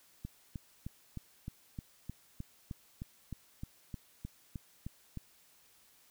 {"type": "click train", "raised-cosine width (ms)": 5, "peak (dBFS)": -28, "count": 17, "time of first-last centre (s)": [0.25, 5.173], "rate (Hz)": 3.25, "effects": ["white hiss -65 dBFS RMS until 6.1 s"]}